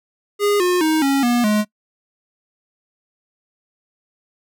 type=tone with pitch steps; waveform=square; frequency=410 / 359 / 314.3 / 275.2 / 241 / 211 Hz; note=G#4 / F4 / D#4 / C#4 / B3 / G#3; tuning=-22 / +48 / +18 / -12 / -42 / +28 cents; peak=-15 dBFS; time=0.39-1.65 s; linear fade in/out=50 ms; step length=210 ms; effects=noise-tail reverb RT60 0.1 s tail -23 dB re dry